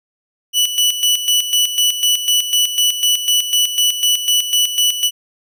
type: tone with tremolo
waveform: sawtooth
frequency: 2960 Hz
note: F#7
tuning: in tune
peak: -8 dBFS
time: 0.53-5.11 s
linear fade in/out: 50 ms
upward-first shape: square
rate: 4 Hz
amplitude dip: 65%
effects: none